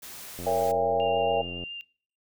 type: noise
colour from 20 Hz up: white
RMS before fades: -42 dBFS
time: 0.02-0.72 s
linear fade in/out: 10 ms
type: click train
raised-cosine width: 2 ms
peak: -26 dBFS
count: 110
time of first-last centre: 0.39-1.637 s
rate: 87.4 Hz
type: chord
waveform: sine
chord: A# diminished seventh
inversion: none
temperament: just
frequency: 466.2 / 559.4 / 671.3 / 805.5 Hz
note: A#4 / C#5 / E5 / G5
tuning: 0 / +16 / +31 / +47 cents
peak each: -28 dBFS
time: 0.46-1.42 s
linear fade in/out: 10 ms
type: tone with vibrato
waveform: sine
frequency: 2794 Hz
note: F7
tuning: in tune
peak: -35 dBFS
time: 1-1.81 s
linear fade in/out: 0 ms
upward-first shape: triangle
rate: 7.2 Hz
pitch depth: 11 cents each way
effects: noise-tail reverb RT60 0.5 s tail -24 dB re dry